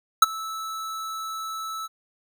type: tone with ADSR envelope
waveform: square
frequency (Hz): 1310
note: E6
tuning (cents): -11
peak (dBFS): -8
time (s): 0.22-1.88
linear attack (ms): 5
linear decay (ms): 23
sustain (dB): -23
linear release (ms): 28
effects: none